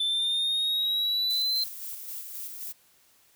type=exponential sweep; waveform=triangle; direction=up; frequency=3520 to 4117 Hz; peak=-23 dBFS; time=0-1.64 s; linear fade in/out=5 ms
type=noise with tremolo; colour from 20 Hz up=violet; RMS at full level=-37 dBFS; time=1.29-2.73 s; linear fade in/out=20 ms; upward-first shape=square; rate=3.8 Hz; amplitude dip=35%
effects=white hiss -62 dBFS RMS until 3.35 s